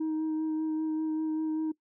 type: tone with vibrato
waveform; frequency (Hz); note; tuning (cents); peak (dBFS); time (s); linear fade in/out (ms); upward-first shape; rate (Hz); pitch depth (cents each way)
sine; 314; D#4; +16; -25; 0-1.72; 10; sine; 5.1; 13
effects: noise-tail reverb RT60 0.1 s tail -21 dB re dry + tanh soft clip ceiling -27 dBFS